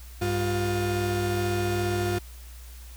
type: tone pair together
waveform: 35% pulse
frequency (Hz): 99.04 / 353.9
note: G2 / F4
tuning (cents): +18 / +23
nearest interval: octave + minor seventh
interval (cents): 2205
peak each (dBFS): -26 / -25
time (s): 0.21-2.19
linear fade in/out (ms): 10
effects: added 60 Hz sine -41 dBFS peak until 2.96 s + white hiss -51 dBFS RMS until 2.96 s